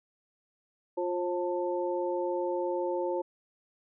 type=tone cluster; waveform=sine; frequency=352.5 / 535 / 887 Hz; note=F4 / C5 / A5; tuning=+16 / +38 / +14 cents; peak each=-31 / -32 / -36 dBFS; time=0.97-3.22 s; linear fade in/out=10 ms; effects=none